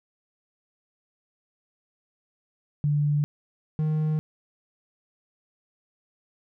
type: tone pair in turn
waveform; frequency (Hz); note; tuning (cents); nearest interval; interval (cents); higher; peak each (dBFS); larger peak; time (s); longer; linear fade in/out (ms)
sine / triangle; 146.83 / 154.76; D3 / D#3; 0 / -9; minor second; 91; second; -20; neither; 2.84-3.24 / 3.79-4.19; neither; 0
effects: none